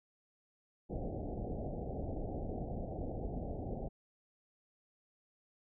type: low-pass noise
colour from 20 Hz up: pink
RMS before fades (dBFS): -40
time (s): 0.89-3.89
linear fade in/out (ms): 20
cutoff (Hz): 780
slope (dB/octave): 96
effects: none